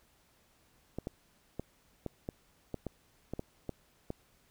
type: clicks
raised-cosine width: 2 ms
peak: -23 dBFS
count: 11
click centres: 0.986 / 1.071 / 1.596 / 2.063 / 2.289 / 2.743 / 2.867 / 3.336 / 3.394 / 3.693 / 4.104 s
effects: pink hiss -68 dBFS RMS until 4.5 s